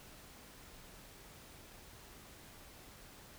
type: silence
effects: pink hiss -56 dBFS RMS until 3.38 s